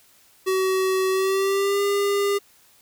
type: tone with pitch glide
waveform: square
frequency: 377.9 to 402.7 Hz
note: F#4 to G4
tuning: +37 to +47 cents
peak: -20 dBFS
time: 0.46-2.39 s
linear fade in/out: 20 ms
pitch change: +110 cents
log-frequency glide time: 1.1-1.82 s
effects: white hiss -56 dBFS RMS until 2.81 s